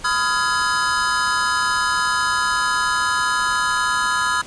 square chord, F half-diminished seventh, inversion second, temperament just, 1005.8 / 1257.2 / 1396.9 / 1676.3 Hz, Cb6 / Eb6 / F6 / Ab6, +31 / +18 / 0 / +16 cents, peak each -24 dBFS, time 0.04-4.42 s, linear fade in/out 10 ms, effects pink hiss -39 dBFS RMS until 4.46 s + resampled to 22050 Hz

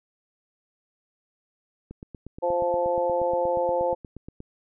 click train, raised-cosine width 3 ms, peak -26 dBFS, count 22, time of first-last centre 1.91-4.404 s, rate 8.42 Hz
harmonic tone, 174.61 Hz, F3, in tune, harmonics 2 / 3 / 4 / 5, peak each -33 / -23 / -32 / -28 dBFS, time 2.42-3.95 s, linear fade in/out 20 ms
effects none

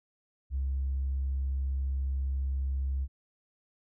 triangle tone with tanh clipping, 67.3 Hz, C2, 49 cents sharp, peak -28 dBFS, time 0.5-3.08 s, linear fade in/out 50 ms, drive 5 dB, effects none

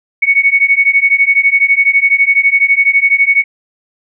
sine beating tone pair, 2217 / 2229 Hz, C#7 / C#7, 0 / +9 cents, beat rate 12 Hz, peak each -10 dBFS, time 0.22-3.44 s, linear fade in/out 10 ms, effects none

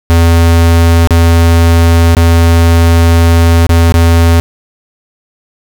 square tone with dropouts, 83.8 Hz, E2, 29 cents sharp, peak -4 dBFS, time 0.1-4.4 s, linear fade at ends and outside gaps 0 ms, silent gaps 1.073-1.107 / 2.15-2.168 / 3.667-3.693 / 3.922-3.941 s, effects 7-bit

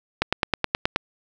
click train, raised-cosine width 0.3 ms, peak -3 dBFS, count 8, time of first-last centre 0.22-0.961 s, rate 9.45 Hz, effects none

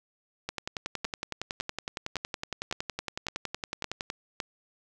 two click trains, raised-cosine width 0.2 ms, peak -14 / -15 dBFS, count 7 / 40, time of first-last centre 1.05-4.402 / 0.49-4.101 s, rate 1.79 / 10.8 Hz, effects none

